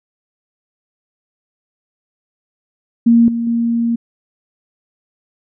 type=tone with level steps; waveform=sine; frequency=233.1 Hz; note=A#3; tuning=in tune; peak=-6 / -16 / -13 dBFS; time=3.06-3.96 s; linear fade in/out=10 ms; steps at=3.28 / 3.47 s; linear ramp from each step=2 ms; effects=none